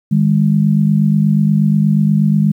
sine tone pair together, 155.56 / 203.9 Hz, D#3 / G#3, 0 / -32 cents, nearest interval perfect fourth, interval 468 cents, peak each -12 dBFS, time 0.11-2.52 s, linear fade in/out 10 ms, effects 8-bit

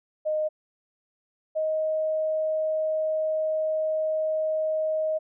sine tone pair in turn, 617 / 626.7 Hz, D#5 / D#5, -15 / +12 cents, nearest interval unison, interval 27 cents, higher second, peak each -23 dBFS, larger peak neither, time 0.25-0.49 / 1.55-5.19 s, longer second, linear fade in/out 20 ms, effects none

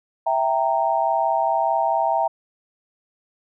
sine chord, E diminished, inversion none, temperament equal with one note detuned, 659.3 / 784 / 925.9 Hz, E5 / G5 / Bb5, 0 / 0 / -12 cents, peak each -22 dBFS, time 0.26-2.28 s, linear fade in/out 10 ms, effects none

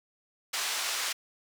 white band-pass noise, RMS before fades -32 dBFS, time 0.53-1.13 s, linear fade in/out 10 ms, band 790 to 6300 Hz, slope 12 dB/octave, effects none

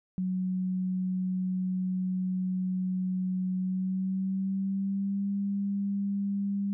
sine tone with pitch glide, 185 to 199.43 Hz, F#3 to G3, 0 to +30 cents, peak -27 dBFS, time 0.18-6.73 s, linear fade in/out 0 ms, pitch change +130 cents, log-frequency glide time 3.57-5.3 s, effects none

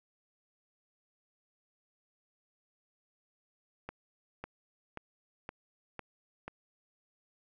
accelerating click train, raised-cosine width 0.5 ms, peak -25 dBFS, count 6, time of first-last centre 3.89-6.48 s, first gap 550 ms, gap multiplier 0.97, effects none

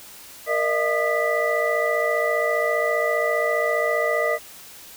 sine tone cluster, 466 / 610 / 665 / 1221 / 1975 Hz, A#4 / D#5 / E5 / D#6 / B6, -1 / -34 / +15 / -33 / 0 cents, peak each -26 / -23 / -28 / -28 / -25 dBFS, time 0.46-4.39 s, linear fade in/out 50 ms, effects white hiss -43 dBFS RMS until 4.96 s

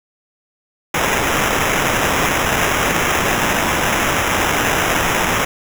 blue noise with sample-and-hold, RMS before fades -17 dBFS, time 0.94-5.45 s, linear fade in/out 5 ms, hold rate 4410 Hz, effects none

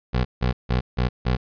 20% pulse tone bursts, 62.3 Hz, B1, 16 cents sharp, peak -14 dBFS, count 5, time 0.13-1.37 s, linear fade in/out 20 ms, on 120 ms, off 160 ms, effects resampled to 11025 Hz

